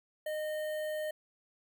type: tone with notch filter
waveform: square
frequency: 614 Hz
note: D#5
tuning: 23 cents flat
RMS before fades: -36 dBFS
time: 0.26-1.11 s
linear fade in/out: 5 ms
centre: 5500 Hz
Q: 0.66
effects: none